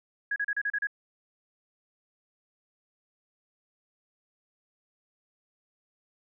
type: tone bursts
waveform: sine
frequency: 1661.2 Hz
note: G#6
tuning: in tune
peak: -26 dBFS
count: 7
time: 0.31-0.871 s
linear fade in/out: 5 ms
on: 51 ms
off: 34 ms
effects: none